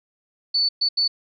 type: tone bursts at uneven times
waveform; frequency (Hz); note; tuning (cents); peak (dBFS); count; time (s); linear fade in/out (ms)
sine; 4483; C#8; +19; -17; 3; 0.54-0.69 / 0.81-0.89 / 0.97-1.08; 10
effects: none